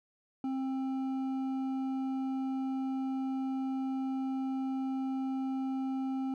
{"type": "tone with hard clipping", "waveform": "sine", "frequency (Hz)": 264.9, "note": "C4", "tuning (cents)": 22, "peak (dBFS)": -33, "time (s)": [0.44, 6.34], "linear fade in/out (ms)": 2, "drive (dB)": 7, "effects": []}